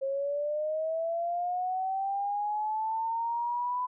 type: linear sweep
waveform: sine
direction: up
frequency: 536 to 1002 Hz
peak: -28 dBFS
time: 0.01-3.87 s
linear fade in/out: 20 ms
effects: none